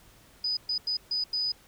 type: tone bursts at uneven times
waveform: sine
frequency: 4978 Hz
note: D#8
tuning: in tune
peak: -26 dBFS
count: 5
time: 0.44-0.57 / 0.69-0.78 / 0.87-0.97 / 1.11-1.24 / 1.33-1.52 s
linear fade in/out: 5 ms
effects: pink hiss -57 dBFS RMS until 1.67 s